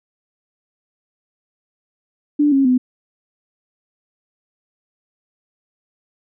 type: tone with pitch steps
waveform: sine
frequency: 293.7 / 272.5 / 252.7 Hz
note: D4 / C#4 / B3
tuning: 0 / -29 / +40 cents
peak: -11 dBFS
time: 2.39-2.78 s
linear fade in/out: 10 ms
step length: 130 ms
effects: none